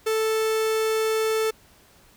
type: tone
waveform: 45% pulse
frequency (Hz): 440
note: A4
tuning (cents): 0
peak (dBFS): -21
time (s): 0.06-1.51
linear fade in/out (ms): 10
effects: pink hiss -55 dBFS RMS until 2.16 s